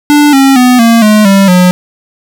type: tone with pitch steps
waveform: square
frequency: 293.7 / 270.9 / 249.8 / 230.4 / 212.5 / 196.02 / 180.79 Hz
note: D4 / C#4 / B3 / A#3 / G#3 / G3 / F#3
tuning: 0 / -40 / +20 / -20 / +40 / 0 / -40 cents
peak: -3 dBFS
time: 0.1-1.71 s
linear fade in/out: 0 ms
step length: 230 ms
effects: none